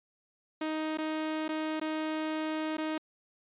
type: tone with dropouts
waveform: sawtooth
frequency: 312.4 Hz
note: D#4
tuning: 7 cents sharp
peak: -27 dBFS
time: 0.61-2.98 s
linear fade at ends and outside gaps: 5 ms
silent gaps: 0.974-0.984 / 1.481-1.489 / 1.799-1.813 / 2.77-2.781 s
effects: resampled to 8000 Hz